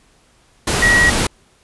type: tone in noise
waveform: sine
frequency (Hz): 1912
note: A#6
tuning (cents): +43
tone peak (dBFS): -10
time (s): 0.82-1.1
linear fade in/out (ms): 5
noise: pink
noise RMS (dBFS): -17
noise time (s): 0.67-1.27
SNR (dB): +4
effects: pink hiss -54 dBFS RMS until 1.63 s + resampled to 24000 Hz